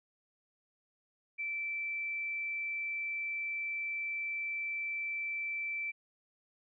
sine tone, 2330 Hz, D7, 14 cents flat, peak -34 dBFS, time 1.38-5.92 s, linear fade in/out 20 ms, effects none

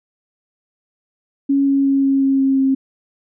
sine tone with pitch steps, 277.2 / 275.6 / 274 / 272.4 / 270.9 / 269.3 / 267.8 Hz, C#4 / C#4 / C#4 / C#4 / C#4 / C#4 / C4, 0 / -10 / -20 / -30 / -40 / -50 / +40 cents, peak -12 dBFS, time 1.49-2.75 s, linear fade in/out 10 ms, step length 180 ms, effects none

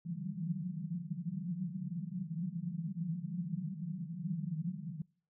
white band-pass noise, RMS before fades -39 dBFS, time 0.05-5.02 s, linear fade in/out 2 ms, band 150 to 190 Hz, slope 96 dB/octave, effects noise-tail reverb RT60 0.5 s tail -26 dB re dry

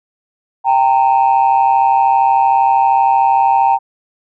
sine tone pair together, 786 / 918.9 Hz, G5 / A#5, +4 / -25 cents, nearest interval minor third, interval 271 cents, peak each -10 dBFS, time 0.64-3.79 s, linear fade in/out 50 ms, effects tanh soft clip ceiling -4 dBFS

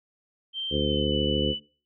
sine tone with pitch glide, 3136 to 2979 Hz, G7 to F#7, 0 to +11 cents, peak -29 dBFS, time 0.53-1.6 s, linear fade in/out 50 ms, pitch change -89 cents, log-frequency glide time 0.73-1.15 s
harmonic tone, 73.42 Hz, D2, in tune, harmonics 1 / 2 / 3 / 4 / 5 / 6 / 7, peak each -31 / -31 / -31 / -31 / -31 / -31 / -31 dBFS, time 0.7-1.55 s, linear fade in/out 50 ms
effects noise-tail reverb RT60 0.4 s tail -20 dB re dry

